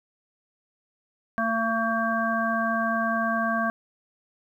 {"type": "harmonic tone", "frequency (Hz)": 226.2, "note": "A3", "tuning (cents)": 48, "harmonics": [1, 3, 5, 7], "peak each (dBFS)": [-28, -28, -28, -28], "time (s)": [1.38, 3.7], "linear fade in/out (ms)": 0, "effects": ["10-bit"]}